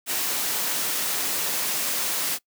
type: high-pass noise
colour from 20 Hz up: white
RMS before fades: -26 dBFS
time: 0.06-2.39 s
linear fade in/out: 50 ms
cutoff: 180 Hz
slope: 12 dB/octave
effects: noise-tail reverb RT60 0.1 s tail -22 dB re dry